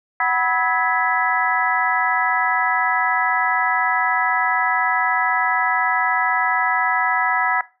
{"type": "tone cluster", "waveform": "sine", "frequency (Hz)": [746, 980, 1293, 1673, 1982], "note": ["F#5", "B5", "E6", "G#6", "B6"], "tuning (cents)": [14, -14, -34, 12, 6], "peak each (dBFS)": -23, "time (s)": [0.2, 7.61], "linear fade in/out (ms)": 2, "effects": ["noise-tail reverb RT60 0.3 s tail -18 dB re dry"]}